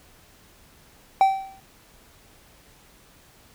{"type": "tone with exponential decay", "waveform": "triangle", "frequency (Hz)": 774, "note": "G5", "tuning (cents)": -22, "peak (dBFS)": -9, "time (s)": [1.21, 1.6], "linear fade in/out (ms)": 1, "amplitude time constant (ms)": 84, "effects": ["pink hiss -54 dBFS RMS until 3.54 s"]}